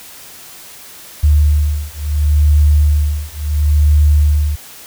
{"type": "beating tone pair", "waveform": "sine", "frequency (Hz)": [74, 74.72], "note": ["D2", "D2"], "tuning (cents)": [14, 30], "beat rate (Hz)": 0.72, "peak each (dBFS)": -12, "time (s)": [1.23, 4.56], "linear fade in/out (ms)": 10, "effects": ["white hiss -36 dBFS RMS until 4.86 s"]}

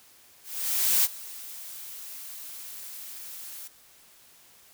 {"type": "noise with ADSR envelope", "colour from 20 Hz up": "blue", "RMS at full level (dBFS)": -21, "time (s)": [0.43, 3.68], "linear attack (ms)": 610, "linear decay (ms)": 34, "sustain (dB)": -20, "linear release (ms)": 10, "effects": ["white hiss -56 dBFS RMS until 4.73 s"]}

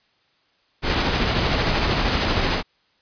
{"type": "noise with tremolo", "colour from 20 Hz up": "pink", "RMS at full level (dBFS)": -19, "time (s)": [0.82, 2.63], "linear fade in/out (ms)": 50, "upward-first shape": "sine", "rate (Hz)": 13, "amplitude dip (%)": 30, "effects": ["white hiss -63 dBFS RMS until 3.01 s", "resampled to 11025 Hz"]}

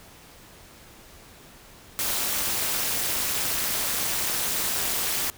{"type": "noise with amplitude modulation", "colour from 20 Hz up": "white", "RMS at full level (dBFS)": -23, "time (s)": [1.99, 5.3], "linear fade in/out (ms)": 0, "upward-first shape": "sine", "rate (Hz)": 257, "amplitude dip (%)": 80, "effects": ["pink hiss -49 dBFS RMS until 5.37 s"]}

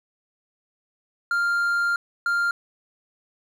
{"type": "tone bursts at uneven times", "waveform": "triangle", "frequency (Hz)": 1396.9, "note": "F6", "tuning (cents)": 0, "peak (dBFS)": -18, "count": 2, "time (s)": [[1.31, 1.96], [2.26, 2.51]], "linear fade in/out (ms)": 2, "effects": []}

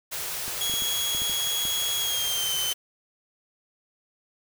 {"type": "band-stop noise", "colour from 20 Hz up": "white", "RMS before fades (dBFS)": -32, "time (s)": [0.11, 2.74], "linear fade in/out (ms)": 20, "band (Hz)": [170, 340], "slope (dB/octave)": 96}
{"type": "clicks", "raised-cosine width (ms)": 3, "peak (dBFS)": -28, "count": 8, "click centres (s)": [0.48, 0.697, 0.739, 0.822, 1.149, 1.219, 1.297, 1.653]}
{"type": "tone with pitch glide", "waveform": "sawtooth", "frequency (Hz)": [3326, 3068], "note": ["G#7", "G7"], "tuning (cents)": [2, -38], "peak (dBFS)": -23, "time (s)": [0.61, 2.73], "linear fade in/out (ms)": 2, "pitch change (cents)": -140, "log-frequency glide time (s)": [1.97, 2.55]}
{"effects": []}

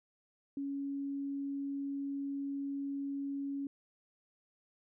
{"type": "tone", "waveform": "sine", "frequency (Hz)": 278.7, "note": "C#4", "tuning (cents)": 9, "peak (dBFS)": -35, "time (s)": [0.57, 3.67], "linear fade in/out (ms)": 2, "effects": []}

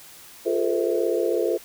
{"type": "tone cluster", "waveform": "sine", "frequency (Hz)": [348.3, 409.8, 445.5, 512, 651], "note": ["F4", "G#4", "A4", "C5", "E5"], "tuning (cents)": [-5, -23, 22, -38, -22], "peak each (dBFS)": [-25, -29, -25, -26, -31], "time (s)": [0.45, 1.58], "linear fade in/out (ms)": 20, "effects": ["white hiss -46 dBFS RMS until 1.64 s"]}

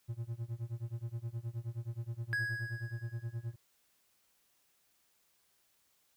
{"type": "tone with tremolo", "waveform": "triangle", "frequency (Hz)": 116.54, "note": "A#2", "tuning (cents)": 0, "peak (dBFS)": -32, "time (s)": [0.08, 3.56], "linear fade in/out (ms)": 20, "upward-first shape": "sine", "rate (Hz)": 9.5, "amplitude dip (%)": 95}
{"type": "tone with exponential decay", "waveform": "triangle", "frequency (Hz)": 1661.2, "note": "G#6", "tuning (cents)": 0, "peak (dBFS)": -28, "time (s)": [2.33, 3.53], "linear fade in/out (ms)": 0, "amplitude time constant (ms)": 260}
{"effects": ["white hiss -73 dBFS RMS until 6.16 s"]}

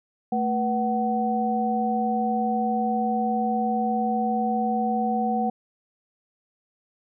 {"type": "tone cluster", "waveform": "sine", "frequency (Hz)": [221.9, 486.9, 750], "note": ["A3", "B4", "F#5"], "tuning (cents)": [15, -25, 23], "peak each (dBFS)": [-25, -31, -24], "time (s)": [0.32, 5.5], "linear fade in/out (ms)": 5, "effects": []}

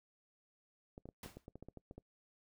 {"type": "clicks", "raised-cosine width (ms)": 2, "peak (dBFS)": -36, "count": 12, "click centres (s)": [0.979, 1.056, 1.089, 1.261, 1.37, 1.481, 1.556, 1.626, 1.686, 1.773, 1.911, 1.98]}
{"type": "noise with exponential decay", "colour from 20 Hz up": "pink", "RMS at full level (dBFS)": -47, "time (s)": [1.23, 1.46], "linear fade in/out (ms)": 2, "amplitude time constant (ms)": 50}
{"effects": ["noise-tail reverb RT60 0.1 s tail -23 dB re dry"]}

